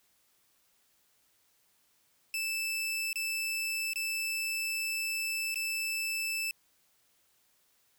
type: tone with dropouts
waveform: sawtooth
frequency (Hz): 2637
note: E7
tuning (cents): 0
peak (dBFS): -28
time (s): 2.34-6.51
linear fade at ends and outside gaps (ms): 1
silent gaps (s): 3.13-3.157 / 3.934-3.958 / 5.544-5.557
effects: white hiss -70 dBFS RMS until 7.98 s